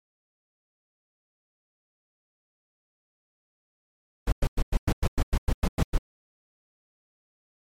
brown noise bursts, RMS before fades -21 dBFS, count 12, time 4.27-5.982 s, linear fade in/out 5 ms, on 51 ms, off 100 ms, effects MP3 64 kbps

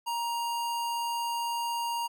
square tone, 939 Hz, A#5, 12 cents sharp, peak -30 dBFS, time 0.06-2.08 s, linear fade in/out 20 ms, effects none

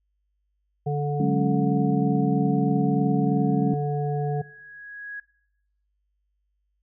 harmonic tone, 145.6 Hz, D3, 15 cents flat, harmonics 1 / 3 / 5, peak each -24 / -29 / -31 dBFS, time 0.86-4.42 s, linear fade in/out 10 ms
sine chord, F# suspended second, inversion none, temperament just, 185 / 208.1 / 277.5 Hz, F#3 / G#3 / C#4, 0 / +4 / +2 cents, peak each -25 dBFS, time 1.2-3.74 s, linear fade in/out 2 ms
sine tone with exponential growth, 1661.2 Hz, G#6, in tune, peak -31 dBFS, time 3.26-5.2 s, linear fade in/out 5 ms, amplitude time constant 420 ms
effects noise-tail reverb RT60 0.8 s tail -21 dB re dry + added 50 Hz sine -70 dBFS peak until 6.82 s

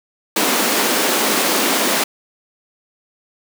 pink high-pass noise, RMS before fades -17 dBFS, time 0.36-2.04 s, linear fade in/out 5 ms, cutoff 210 Hz, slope 48 dB/octave, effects none

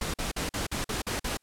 pink noise bursts, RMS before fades -31 dBFS, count 8, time 0.01-1.372 s, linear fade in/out 5 ms, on 130 ms, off 46 ms, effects white hiss -73 dBFS RMS until 1.42 s + low-pass 11000 Hz 12 dB/octave

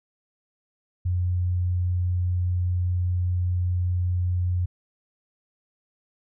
sine tone, 89.5 Hz, F2, 43 cents sharp, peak -21 dBFS, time 1.05-4.66 s, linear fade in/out 10 ms, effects none

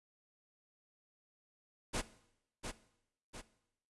pink noise with echo, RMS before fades -36 dBFS, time 1.93-2.02 s, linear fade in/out 20 ms, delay 700 ms, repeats 2, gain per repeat -6 dB, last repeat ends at 3.42 s, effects noise-tail reverb RT60 0.8 s tail -17 dB re dry + resampled to 24000 Hz

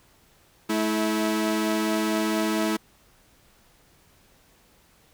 sawtooth tone pair together, 215.8 / 325.9 Hz, A3 / E4, -33 / -20 cents, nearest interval perfect fifth, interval 713 cents, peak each -22 / -21 dBFS, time 0.69-2.77 s, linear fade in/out 10 ms, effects pink hiss -59 dBFS RMS until 5.13 s

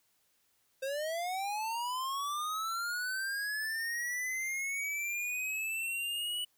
square linear sweep, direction up, 523.3 to 2960 Hz, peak -34 dBFS, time 0.82-6.45 s, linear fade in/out 10 ms, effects white hiss -73 dBFS RMS until 6.57 s

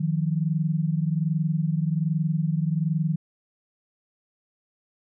sine tone pair together, 155.56 / 176.81 Hz, D#3 / F3, 0 / +22 cents, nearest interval major second, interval 222 cents, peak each -23 / -26 dBFS, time 0-3.16 s, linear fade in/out 10 ms, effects none

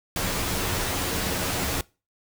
pink noise with comb filter, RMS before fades -27 dBFS, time 0.16-1.81 s, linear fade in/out 2 ms, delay 11 ms, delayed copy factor +0.55, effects noise-tail reverb RT60 0.3 s tail -23 dB re dry

